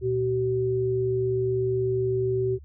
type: tone pair together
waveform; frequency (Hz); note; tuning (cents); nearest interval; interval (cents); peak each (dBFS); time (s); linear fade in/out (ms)
sine; 119.9 / 380.7; A#2 / F#4; +49 / +49; octave + minor sixth; 2000; -28 / -23; 0.01-2.59; 50
effects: added 72 Hz sine -43 dBFS peak until 2.64 s